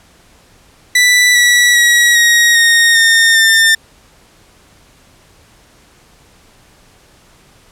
sawtooth tone with pitch steps, 1975.5 / 1944.9 / 1914.8 / 1885.2 / 1856 / 1827.3 / 1799 Hz, B6 / B6 / A#6 / A#6 / A#6 / A#6 / A6, 0 / -27 / +46 / +19 / -8 / -35 / +38 cents, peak -3 dBFS, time 0.95-3.75 s, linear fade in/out 5 ms, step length 400 ms, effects pink hiss -47 dBFS RMS until 7.71 s + low-pass 11000 Hz 12 dB/octave

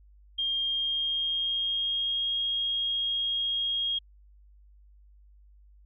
sine tone with pitch glide, 3215 to 3262 Hz, G7 to G#7, +43 to -32 cents, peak -26 dBFS, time 0.38-3.99 s, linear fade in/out 10 ms, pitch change +25 cents, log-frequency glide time 0.6-2.33 s, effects added 50 Hz sine -53 dBFS peak until 5.85 s

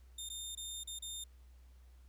20% pulse tone with dropouts, 3633 Hz, A#7, 45 cents flat, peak -36 dBFS, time 0.18-1.24 s, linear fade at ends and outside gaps 5 ms, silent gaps 0.29-0.299 / 0.551-0.573 / 0.836-0.873 / 0.989-1.022 s, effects added 62 Hz sine -56 dBFS peak until 2.08 s + pink hiss -73 dBFS RMS until 2.08 s

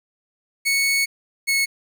sawtooth tone pair in turn, 2213 / 2195 Hz, C#7 / C#7, -3 / -18 cents, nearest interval unison, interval 15 cents, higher first, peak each -14 dBFS, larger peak neither, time 0.65-1.06 / 1.47-1.66 s, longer first, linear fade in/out 20 ms, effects 9-bit

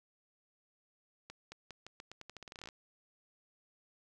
accelerating click train, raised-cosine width 0.2 ms, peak -30 dBFS, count 19, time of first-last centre 1.3-2.688 s, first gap 220 ms, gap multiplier 0.85, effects none

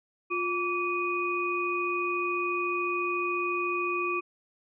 sine tone cluster, 352.9 / 1153 / 2481 Hz, F4 / D6 / D#7, +18 / -32 / -6 cents, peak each -31 dBFS, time 0.3-4.21 s, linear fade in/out 20 ms, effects none

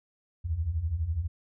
sine beating tone pair, 73 / 85 Hz, D2 / F2, -10 / -46 cents, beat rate 12 Hz, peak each -33 / -28 dBFS, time 0.44-1.28 s, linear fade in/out 20 ms, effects none

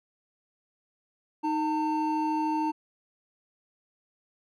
triangle tone pair together, 311.1 / 900 Hz, D#4 / A5, 0 / +39 cents, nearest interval octave + tritone, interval 1839 cents, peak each -26 dBFS, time 1.43-2.72 s, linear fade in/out 20 ms, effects none

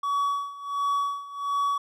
triangle tone with tremolo, 1132 Hz, C#6, 36 cents sharp, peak -20 dBFS, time 0.03-1.78 s, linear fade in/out 5 ms, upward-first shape sine, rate 1.4 Hz, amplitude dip 85%, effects none

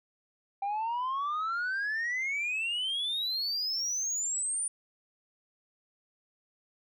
sine exponential sweep, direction up, 784 to 9397 Hz, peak -27 dBFS, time 0.62-4.68 s, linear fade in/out 5 ms, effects tanh soft clip ceiling -28 dBFS

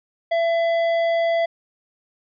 sine tone with tanh clipping, 670 Hz, E5, 28 cents sharp, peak -19 dBFS, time 0.31-1.46 s, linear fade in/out 10 ms, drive 11 dB, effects resampled to 11025 Hz

